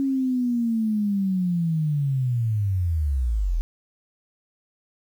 sine linear sweep, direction down, 275.3 to 37.58 Hz, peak -20 dBFS, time 0-3.61 s, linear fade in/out 0 ms, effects 9-bit

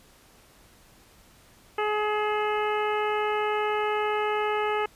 harmonic tone with a mistuned harmonic, 422.4 Hz, G#4, 29 cents sharp, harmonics 1 / 2 / 3 / 4 / 5 / 6 / 7, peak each -27 / -29 / -31 / -37 / -36 / -38 / -41 dBFS, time 1.78-4.86 s, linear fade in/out 5 ms, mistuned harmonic 6, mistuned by +32 cents, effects pink hiss -56 dBFS RMS until 4.95 s + resampled to 32000 Hz

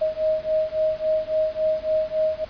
sine beating tone pair, 625 / 628.6 Hz, D#5 / D#5, +8 / +18 cents, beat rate 3.6 Hz, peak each -23 dBFS, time 0.01-2.45 s, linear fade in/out 10 ms, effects pink hiss -44 dBFS RMS until 2.49 s + resampled to 11025 Hz

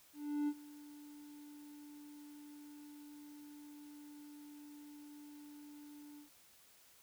triangle tone with ADSR envelope, 293.7 Hz, D4, in tune, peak -30 dBFS, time 0.13-6.3 s, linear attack 350 ms, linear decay 54 ms, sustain -20 dB, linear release 110 ms, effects white hiss -65 dBFS RMS until 7.02 s

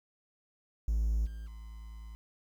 triangle tone with level steps, 55 Hz, A1, in tune, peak -24 / -37 / -41 dBFS, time 0.88-2.15 s, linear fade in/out 0 ms, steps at 1.25 / 1.46 s, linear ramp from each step 20 ms, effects tanh soft clip ceiling -20 dBFS + 10-bit

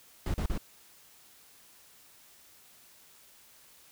brown noise bursts, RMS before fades -30 dBFS, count 3, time 0.26-0.578 s, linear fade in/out 2 ms, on 80 ms, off 39 ms, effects white hiss -58 dBFS RMS until 3.91 s

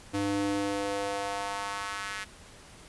square tone with high-pass filter sweep, 100.3 Hz, G2, 40 cents sharp, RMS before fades -32 dBFS, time 0.13-2.25 s, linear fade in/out 20 ms, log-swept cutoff 210 to 1700 Hz, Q 1.9, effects pink hiss -51 dBFS RMS until 2.88 s + resampled to 24000 Hz

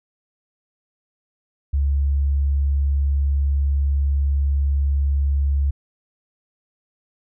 sine tone, 70 Hz, C#2, 18 cents sharp, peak -16 dBFS, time 1.73-5.71 s, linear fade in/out 10 ms, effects none

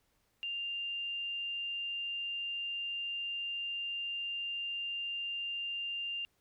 sine tone, 2794 Hz, F7, in tune, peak -35 dBFS, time 0.43-6.25 s, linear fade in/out 0 ms, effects pink hiss -75 dBFS RMS until 6.4 s

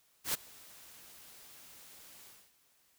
white noise with ADSR envelope, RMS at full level -31 dBFS, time 0.24-2.53 s, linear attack 100 ms, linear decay 15 ms, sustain -24 dB, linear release 260 ms, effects white hiss -70 dBFS RMS until 2.98 s

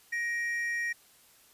triangle tone pair together, 1878.7 / 2349 Hz, A#6 / D7, +13 / 0 cents, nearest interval major third, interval 387 cents, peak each -28 / -39 dBFS, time 0.12-0.93 s, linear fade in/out 10 ms, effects white hiss -60 dBFS RMS until 1.53 s + resampled to 32000 Hz

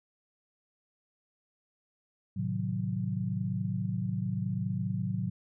sine chord, A diminished seventh, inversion none, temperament equal, 110 / 130.81 / 155.56 / 185 Hz, A2 / C3 / Eb3 / Gb3, 0 / 0 / 0 / 0 cents, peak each -34 / -36 / -38 / -33 dBFS, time 2.36-5.3 s, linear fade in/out 10 ms, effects none

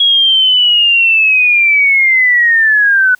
sine linear sweep, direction down, 3322 to 1480 Hz, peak -6 dBFS, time 0-3.15 s, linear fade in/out 5 ms, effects white hiss -51 dBFS RMS until 3.19 s

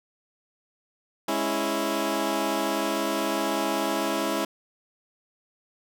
15% pulse chord, C# minor, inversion second, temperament equal, 207.7 / 277.2 / 329.6 Hz, G#3 / C#4 / E4, 0 / 0 / 0 cents, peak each -25 / -23 / -21 dBFS, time 1.28-4.45 s, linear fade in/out 5 ms, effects none

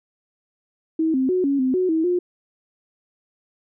sine tone with pitch steps, 320.6 / 261.9 / 367 / 278.8 / 258.9 / 368.1 / 321.2 / 356.3 Hz, E4 / C4 / F#4 / C#4 / C4 / F#4 / E4 / F4, -48 / +2 / -14 / +10 / -18 / -9 / -45 / +35 cents, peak -17 dBFS, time 0.99-2.19 s, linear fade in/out 5 ms, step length 150 ms, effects none

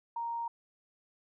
sine tone, 932.3 Hz, A#5, in tune, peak -33 dBFS, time 0.16-0.48 s, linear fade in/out 5 ms, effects none

